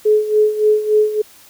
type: tone with tremolo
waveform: sine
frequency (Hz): 426.2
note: G#4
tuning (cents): +45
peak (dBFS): -8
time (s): 0.05-1.22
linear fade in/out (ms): 10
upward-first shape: sine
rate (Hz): 3.5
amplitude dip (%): 75
effects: white hiss -45 dBFS RMS until 1.49 s